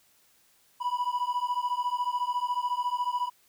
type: beating tone pair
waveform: triangle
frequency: 976 / 990 Hz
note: B5 / B5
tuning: -21 / +4 cents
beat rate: 14 Hz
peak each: -28 dBFS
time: 0.8-3.3 s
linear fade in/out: 20 ms
effects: white hiss -64 dBFS RMS until 3.48 s